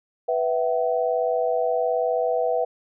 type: chord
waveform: sine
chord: B suspended fourth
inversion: none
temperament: equal with one note detuned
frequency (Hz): 493.9 / 659.3 / 758.2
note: B4 / E5 / F#5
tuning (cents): 0 / 0 / +42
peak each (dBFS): -23 / -24 / -27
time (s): 0.28-2.65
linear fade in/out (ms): 10
effects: none